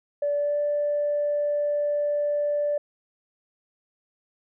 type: tone with pitch glide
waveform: sine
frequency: 579 to 585.7 Hz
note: D5 to D5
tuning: -25 to -5 cents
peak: -21 dBFS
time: 0.22-2.78 s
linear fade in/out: 5 ms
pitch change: +20 cents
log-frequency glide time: 0.35-0.58 s
effects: tanh soft clip ceiling -17 dBFS